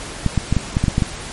clicks, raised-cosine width 5 ms, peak -3 dBFS, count 9, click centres 0.263 / 0.377 / 0.526 / 0.567 / 0.769 / 0.84 / 0.882 / 0.981 / 1.022 s, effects pink hiss -31 dBFS RMS until 1.32 s + MP3 48 kbps

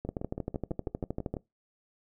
two click trains, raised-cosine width 2 ms, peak -22 / -19 dBFS, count 9 / 17, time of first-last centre 0.05-1.368 / 0.09-1.34 s, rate 6.07 / 12.8 Hz, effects noise-tail reverb RT60 0.2 s tail -22 dB re dry

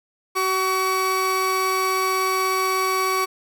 35% pulse tone pair together, 378.1 / 1129.1 Hz, F#4 / C#6, +38 / +32 cents, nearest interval octave + perfect fifth, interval 1894 cents, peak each -23 / -19 dBFS, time 0.35-3.26 s, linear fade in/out 20 ms, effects none

